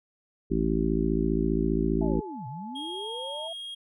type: harmonic tone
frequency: 55 Hz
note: A1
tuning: in tune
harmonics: 1 / 3 / 4 / 5 / 6 / 7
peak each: -30 / -30 / -30 / -30 / -30 / -30 dBFS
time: 0.5-2.21 s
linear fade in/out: 20 ms
type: linear two-way sweep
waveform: sine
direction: down then up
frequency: 677 to 116.54 to 677 Hz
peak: -36 dBFS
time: 2.01-3.53 s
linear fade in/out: 5 ms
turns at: 2.47 s
type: tone with pitch glide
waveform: sine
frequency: 860 to 895 Hz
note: A5 to A5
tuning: -40 to +29 cents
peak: -39 dBFS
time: 2.01-3.48 s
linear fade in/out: 10 ms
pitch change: +69 cents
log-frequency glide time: 2.98-3.09 s
type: tone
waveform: triangle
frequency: 3262 Hz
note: G#7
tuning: 32 cents flat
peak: -34 dBFS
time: 2.75-3.75 s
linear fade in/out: 10 ms
effects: none